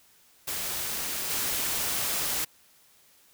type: noise with level steps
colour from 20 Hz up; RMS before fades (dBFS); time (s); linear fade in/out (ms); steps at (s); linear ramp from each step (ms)
white; -32 / -29; 0.47-2.45; 10; 1.29; 20
effects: white hiss -60 dBFS RMS until 3.33 s